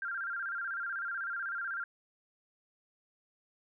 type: tone with vibrato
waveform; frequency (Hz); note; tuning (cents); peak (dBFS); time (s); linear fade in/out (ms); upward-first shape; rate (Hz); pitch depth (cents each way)
sine; 1484; F#6; +5; -34; 0.02-1.84; 2; square; 16; 110
effects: none